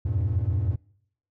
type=tone cluster; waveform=triangle; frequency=83.3 / 89.6 / 98.9 / 117.4 Hz; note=E2 / F2 / G2 / A#2; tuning=+19 / +45 / +16 / +13 cents; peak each=-26 / -28 / -23 / -26 dBFS; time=0.05-0.76 s; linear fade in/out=10 ms; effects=noise-tail reverb RT60 0.7 s tail -26 dB re dry + tanh soft clip ceiling -15 dBFS